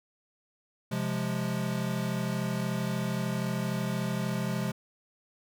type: chord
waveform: square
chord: F minor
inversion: second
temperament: equal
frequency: 130.81 / 174.61 / 207.7 Hz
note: C3 / F3 / Ab3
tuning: 0 / 0 / 0 cents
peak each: -34 dBFS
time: 0.91-4.72 s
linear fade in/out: 10 ms
effects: none